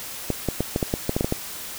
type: clicks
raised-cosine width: 2 ms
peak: -8 dBFS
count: 11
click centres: 0.303 / 0.487 / 0.606 / 0.761 / 0.828 / 0.939 / 1.094 / 1.165 / 1.209 / 1.245 / 1.324 s
effects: white hiss -35 dBFS RMS until 1.78 s